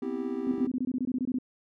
triangle chord, C major seventh, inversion third, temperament just, 245.3 / 261.6 / 327 / 392.4 Hz, B3 / C4 / E4 / G4, -12 / 0 / -14 / +2 cents, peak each -35 / -32 / -35 / -33 dBFS, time 0.02-0.67 s, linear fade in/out 5 ms
sine tone bursts, 254.9 Hz, C4, 45 cents flat, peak -26 dBFS, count 14, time 0.47-1.386 s, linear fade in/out 2 ms, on 45 ms, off 22 ms
effects none

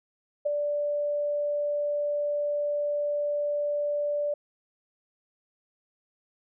sine tone with ADSR envelope, 585 Hz, D5, 7 cents flat, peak -21 dBFS, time 0.45-4.34 s, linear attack 14 ms, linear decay 11 ms, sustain -4 dB, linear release 5 ms, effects none

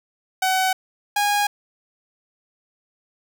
sawtooth tone pair in turn, 753 / 821.2 Hz, F#5 / G#5, +30 / -20 cents, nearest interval major second, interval 150 cents, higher second, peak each -14 dBFS, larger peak neither, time 0.42-0.73 / 1.16-1.47 s, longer neither, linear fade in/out 5 ms, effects none

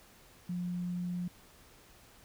sine tone, 177.4 Hz, F3, 27 cents sharp, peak -33 dBFS, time 0.49-1.28 s, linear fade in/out 5 ms, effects pink hiss -59 dBFS RMS until 2.24 s

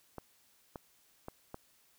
clicks, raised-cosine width 1 ms, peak -28 dBFS, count 4, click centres 0.183 / 0.758 / 1.284 / 1.544 s, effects white hiss -68 dBFS RMS until 1.98 s

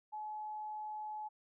sine tone, 853 Hz, G#5, 46 cents sharp, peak -40 dBFS, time 0.12-1.29 s, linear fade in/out 20 ms, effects none

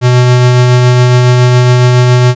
square tone with tremolo, 124.3 Hz, B2, 12 cents sharp, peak -3 dBFS, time 0.01-2.35 s, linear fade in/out 50 ms, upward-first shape triangle, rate 7.2 Hz, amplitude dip 25%, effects resampled to 16000 Hz

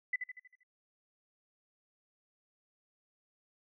sine tone with echo, 2001 Hz, B6, 22 cents sharp, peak -29 dBFS, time 0.13-0.16 s, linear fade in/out 5 ms, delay 79 ms, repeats 6, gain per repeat -6 dB, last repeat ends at 0.634 s, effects noise-tail reverb RT60 0.2 s tail -26 dB re dry

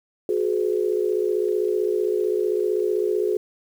sine tone cluster, 365.7 / 421.3 / 502 Hz, F#4 / G#4 / B4, -20 / +25 / +28 cents, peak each -23 / -22 / -31 dBFS, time 0.29-3.37 s, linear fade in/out 2 ms, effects 8-bit

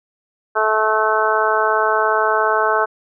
harmonic tone, 217.2 Hz, A3, 22 cents flat, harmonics 2 / 3 / 4 / 5 / 6 / 7, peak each -21 / -21 / -21 / -21 / -21 / -21 dBFS, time 0.55-2.86 s, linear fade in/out 20 ms, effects none

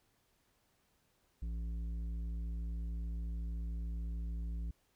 sine tone with tanh clipping, 56.8 Hz, A#1, 44 cents flat, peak -38 dBFS, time 1.42-4.71 s, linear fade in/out 5 ms, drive 9 dB, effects pink hiss -75 dBFS RMS until 4.95 s

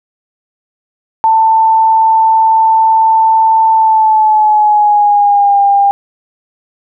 sine tone with pitch glide, 889 to 801.2 Hz, A5 to G5, +18 to +38 cents, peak -5 dBFS, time 1.24-5.91 s, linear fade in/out 0 ms, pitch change -180 cents, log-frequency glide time 3.73-5.6 s, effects none

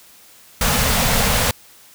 pink band-stop noise, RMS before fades -17 dBFS, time 0.61-1.51 s, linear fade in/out 2 ms, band 260 to 430 Hz, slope 96 dB/octave, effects white hiss -47 dBFS RMS until 1.94 s

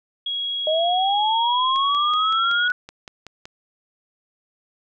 sine tone, 3312 Hz, G#7, 5 cents flat, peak -23 dBFS, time 0.26-2.68 s, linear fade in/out 5 ms
sine linear sweep, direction up, 611 to 1480 Hz, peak -18 dBFS, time 0.67-2.72 s, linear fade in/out 2 ms
click train, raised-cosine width 0.2 ms, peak -20 dBFS, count 10, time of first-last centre 1.76-3.455 s, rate 5.31 Hz
effects none

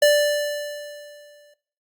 square tone with exponential decay, 587.3 Hz, D5, in tune, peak -12 dBFS, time 0.02-1.54 s, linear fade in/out 5 ms, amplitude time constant 330 ms, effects noise-tail reverb RT60 0.5 s tail -18 dB re dry + Opus 48 kbps

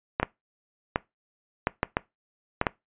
clicks, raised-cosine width 0.5 ms, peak -7 dBFS, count 8, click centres 0.199 / 0.23 / 0.959 / 1.671 / 1.831 / 1.969 / 2.614 / 2.668 s, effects noise-tail reverb RT60 0.2 s tail -21 dB re dry + resampled to 8000 Hz

